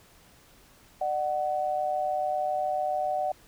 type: tone pair together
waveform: sine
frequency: 601 / 748.1 Hz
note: D5 / F#5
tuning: +40 / +19 cents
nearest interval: major third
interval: 379 cents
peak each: -30 / -27 dBFS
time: 1.01-3.32 s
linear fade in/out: 5 ms
effects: pink hiss -57 dBFS RMS until 3.47 s